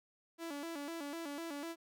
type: tone with vibrato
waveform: sawtooth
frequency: 308.7 Hz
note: D#4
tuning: 14 cents flat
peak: -37 dBFS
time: 0.38-1.76 s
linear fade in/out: 50 ms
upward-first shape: square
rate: 4 Hz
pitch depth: 130 cents each way
effects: none